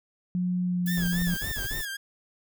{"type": "tone with pitch glide", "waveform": "sine", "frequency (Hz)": [180.1, 175.68], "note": ["F#3", "F3"], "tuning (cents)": [-46, 11], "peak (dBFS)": -24, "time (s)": [0.35, 1.34], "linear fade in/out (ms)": 0, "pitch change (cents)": -43, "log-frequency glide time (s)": [0.64, 0.99]}
{"type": "noise", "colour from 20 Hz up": "violet", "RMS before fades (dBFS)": -37, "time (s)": [0.86, 1.85], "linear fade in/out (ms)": 2}
{"type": "tone with vibrato", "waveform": "sawtooth", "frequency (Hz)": 1692, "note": "G#6", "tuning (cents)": 32, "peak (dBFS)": -29, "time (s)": [0.87, 1.97], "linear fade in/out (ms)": 10, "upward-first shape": "sine", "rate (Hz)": 3.6, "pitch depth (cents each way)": 120}
{"type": "noise bursts", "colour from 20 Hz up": "brown", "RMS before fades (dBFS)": -35, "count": 6, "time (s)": [0.97, 1.815], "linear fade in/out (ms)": 5, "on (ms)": 110, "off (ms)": 37}
{"effects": []}